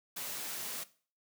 white high-pass noise, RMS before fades -40 dBFS, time 0.16-0.84 s, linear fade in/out 10 ms, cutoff 120 Hz, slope 96 dB/octave, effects noise-tail reverb RT60 0.4 s tail -17 dB re dry

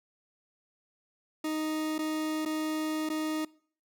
40% pulse tone with dropouts, 311.1 Hz, D#4, in tune, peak -29 dBFS, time 1.44-3.45 s, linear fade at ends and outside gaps 5 ms, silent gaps 1.982-1.989 / 2.452-2.458 / 3.091-3.099 s, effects noise-tail reverb RT60 0.5 s tail -23 dB re dry

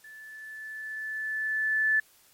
sine tone with level ramp, 1745 Hz, A6, 15 cents flat, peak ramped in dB -45 to -20 dBFS, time 0.04-2 s, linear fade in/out 5 ms, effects white hiss -60 dBFS RMS until 2.33 s + MP3 64 kbps

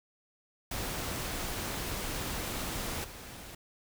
pink noise with level steps, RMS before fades -36 / -46 dBFS, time 0.71-3.55 s, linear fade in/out 5 ms, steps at 3.04 s, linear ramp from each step 2 ms, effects none

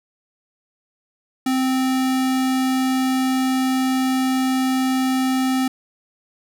square tone, 260.5 Hz, C4, 7 cents flat, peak -18 dBFS, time 1.46-5.68 s, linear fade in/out 5 ms, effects none

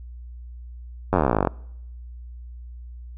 slowing click train, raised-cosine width 1 ms, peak -5 dBFS, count 23, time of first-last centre 1.13-1.472 s, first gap 10 ms, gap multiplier 1.04, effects noise-tail reverb RT60 0.8 s tail -25 dB re dry + added 60 Hz sine -36 dBFS peak until 3.17 s

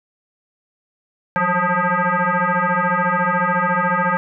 sine tone with frequency modulation, 185 Hz, F#3, in tune, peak -15 dBFS, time 1.36-4.17 s, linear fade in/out 0 ms, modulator 356 Hz, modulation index 4.5, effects none

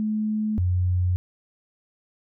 sine tone pair in turn, 214.7 / 90.27 Hz, A3 / F#2, -42 / -42 cents, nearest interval octave + minor third, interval 1500 cents, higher first, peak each -22 / -19 dBFS, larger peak second, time 0-0.58 / 0.58-1.16 s, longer neither, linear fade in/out 0 ms, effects none

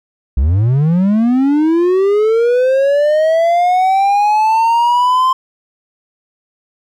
triangle linear sweep, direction up, 59 to 1046.5 Hz, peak -7 dBFS, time 0.37-5.33 s, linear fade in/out 5 ms, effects none

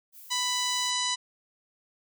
violet noise, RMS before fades -48 dBFS, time 0.12-0.92 s, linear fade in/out 50 ms
harmonic tone, 993 Hz, B5, 9 cents sharp, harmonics 1 / 2 / 3 / 4 / 5 / 6 / 7 / 8 / 9, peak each -33 / -36 / -34 / -31 / -37 / -35 / -36 / -42 / -41 dBFS, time 0.3-1.16 s, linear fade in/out 20 ms
effects none

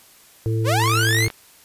harmonic tone, 111.6 Hz, A2, 25 cents sharp, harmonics 1 / 3 / 4, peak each -19 / -28 / -29 dBFS, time 0.46-1.28 s, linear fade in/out 0 ms
sawtooth linear sweep, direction up, 449.5 to 2217 Hz, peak -15 dBFS, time 0.64-1.29 s, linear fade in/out 50 ms
click train, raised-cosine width 0.3 ms, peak -16 dBFS, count 27, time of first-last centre 0.8-1.302 s, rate 51.8 Hz
effects white hiss -50 dBFS RMS until 1.64 s + resampled to 32000 Hz

